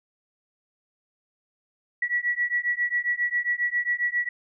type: beating tone pair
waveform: sine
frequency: 1934 / 1941.4 Hz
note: B6 / B6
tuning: -37 / -30 cents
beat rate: 7.4 Hz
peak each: -26 dBFS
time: 2.02-4.29 s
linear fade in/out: 5 ms
effects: none